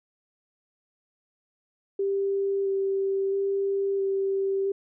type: tone with vibrato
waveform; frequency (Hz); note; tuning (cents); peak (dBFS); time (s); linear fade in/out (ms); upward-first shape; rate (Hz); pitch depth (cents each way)
sine; 392; G4; 0; -23; 1.99-4.72; 5; square; 0.75; 10
effects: none